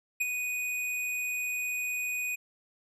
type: tone with ADSR envelope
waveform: square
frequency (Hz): 2483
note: D#7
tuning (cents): -4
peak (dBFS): -25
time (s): 0.2-2.36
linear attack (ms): 12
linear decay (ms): 27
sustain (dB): -6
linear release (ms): 15
effects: resampled to 32000 Hz